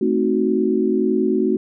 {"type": "chord", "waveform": "sine", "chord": "A diminished seventh", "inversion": "none", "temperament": "equal", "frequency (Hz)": [220, 261.6, 311.1, 370], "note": ["A3", "C4", "Eb4", "Gb4"], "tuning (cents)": [0, 0, 0, 0], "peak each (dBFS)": [-21, -22, -23, -19], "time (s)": [0.01, 1.57], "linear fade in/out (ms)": 5, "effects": []}